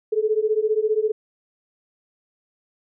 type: beating tone pair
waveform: sine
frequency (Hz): 424.6 / 439.6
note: G#4 / A4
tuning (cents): +38 / -2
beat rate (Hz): 15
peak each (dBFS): -21 / -21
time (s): 0.12-1.12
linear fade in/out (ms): 10
effects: none